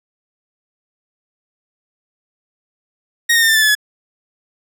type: tone with pitch steps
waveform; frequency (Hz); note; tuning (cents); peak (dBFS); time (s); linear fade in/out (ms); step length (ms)
sawtooth; 1872 / 1842 / 1812.4 / 1783.3 / 1754.7 / 1726.6 / 1698.9; A#6 / A#6 / A#6 / A6 / A6 / A6 / G#6; +7 / -21 / -49 / +23 / -5 / -33 / +39; -7; 3.29-3.752; 10; 66
effects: none